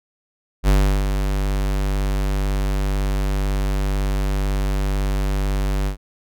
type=tone with ADSR envelope; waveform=square; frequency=49 Hz; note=G1; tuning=in tune; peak=-12 dBFS; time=0.63-5.97 s; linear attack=54 ms; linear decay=350 ms; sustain=-7 dB; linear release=100 ms; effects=none